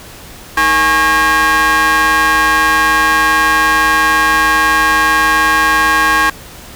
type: ring-modulated tone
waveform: 35% pulse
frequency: 261.6 Hz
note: C4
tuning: in tune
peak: -4 dBFS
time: 0.57-6.3 s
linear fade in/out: 5 ms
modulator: 1360 Hz
effects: pink hiss -34 dBFS RMS until 6.75 s